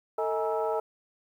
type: tone cluster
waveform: sine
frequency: 446.5 / 634 / 836 / 947 / 1315 Hz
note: A4 / D#5 / G#5 / A#5 / E6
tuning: +25 / +32 / +11 / +27 / -5 cents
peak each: -29 / -31 / -33 / -36 / -37 dBFS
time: 0.18-0.8 s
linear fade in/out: 5 ms
effects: tanh soft clip ceiling -15 dBFS + 10-bit